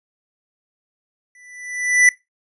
square tone with exponential growth, 1982 Hz, B6, 6 cents sharp, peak -8 dBFS, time 1.35-2.09 s, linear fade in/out 2 ms, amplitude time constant 160 ms, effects noise-tail reverb RT60 0.2 s tail -20 dB re dry + resampled to 24000 Hz

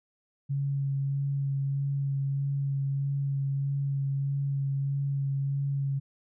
sine tone with vibrato, 138.7 Hz, C#3, 1 cent sharp, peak -26 dBFS, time 0.49-6 s, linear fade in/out 20 ms, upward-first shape sine, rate 1.6 Hz, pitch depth 13 cents each way, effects none

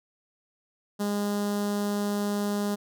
sawtooth tone with notch filter, 204.7 Hz, G#3, 25 cents flat, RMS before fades -28 dBFS, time 0.99-2.76 s, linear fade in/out 20 ms, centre 2300 Hz, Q 1, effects none

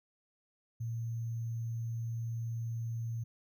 sine tone with sample-and-hold, 115.1 Hz, A#2, 22 cents flat, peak -34 dBFS, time 0.8-3.24 s, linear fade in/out 10 ms, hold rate 6300 Hz, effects none

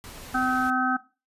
pink noise, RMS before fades -42 dBFS, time 0.04-0.7 s, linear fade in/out 0 ms
harmonic tone, 256.1 Hz, C4, 37 cents flat, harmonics 1 / 3 / 5 / 6, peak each -27 / -27 / -27 / -27 dBFS, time 0.34-0.97 s, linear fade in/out 10 ms
effects noise-tail reverb RT60 0.3 s tail -17 dB re dry + resampled to 32000 Hz

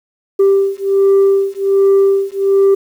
sine beating tone pair, 392 / 393.3 Hz, G4 / G4, 0 / +6 cents, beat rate 1.3 Hz, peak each -10 dBFS, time 0.39-2.75 s, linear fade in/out 10 ms, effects tanh soft clip ceiling -5 dBFS + 7-bit

